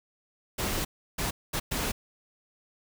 pink noise bursts at uneven times, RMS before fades -30 dBFS, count 4, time 0.58-0.85 / 1.18-1.31 / 1.53-1.6 / 1.71-1.92 s, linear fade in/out 10 ms, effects none

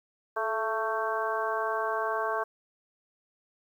harmonic tone with a mistuned harmonic, 222.2 Hz, A3, 17 cents sharp, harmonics 2 / 3 / 4 / 5 / 6 / 7, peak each -34 / -33 / -35 / -32 / -41 / -35 dBFS, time 0.36-2.44 s, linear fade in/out 10 ms, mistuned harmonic 2, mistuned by -35 cents, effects 10-bit

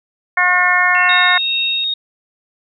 harmonic tone, 360.2 Hz, F#4, 46 cents flat, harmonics 2 / 3 / 4 / 5 / 6, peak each -20 / -18 / -18 / -14 / -17 dBFS, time 0.37-1.38 s, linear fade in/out 5 ms
sine tone with tremolo, 2700 Hz, E7, 41 cents sharp, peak -19 dBFS, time 0.95-1.84 s, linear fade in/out 0 ms, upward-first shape sine, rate 1.9 Hz, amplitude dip 60%
sine tone, 3729 Hz, A#7, in tune, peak -16 dBFS, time 1.09-1.94 s, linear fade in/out 5 ms
effects none

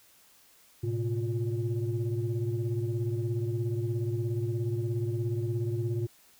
sine tone cluster, 110.5 / 127.4 / 352 Hz, A2 / C3 / F4, +8 / -46 / +14 cents, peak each -29 / -33 / -33 dBFS, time 0.83-6.07 s, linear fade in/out 10 ms, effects tanh soft clip ceiling -21 dBFS + white hiss -60 dBFS RMS until 6.39 s

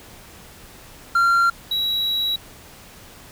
triangle tone pair in turn, 1379 / 3884 Hz, F6 / B7, -22 / -30 cents, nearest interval octave + tritone, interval 1792 cents, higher second, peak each -12 / -18 dBFS, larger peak first, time 1.15-1.5 / 1.71-2.36 s, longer second, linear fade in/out 5 ms, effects pink hiss -44 dBFS RMS until 3.31 s

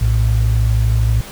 sine tone pair together, 58.92 / 111.5 Hz, A#1 / A2, +19 / +23 cents, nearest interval major seventh, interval 1104 cents, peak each -14 dBFS, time 0.01-1.21 s, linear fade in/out 5 ms, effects pink hiss -34 dBFS RMS until 1.31 s

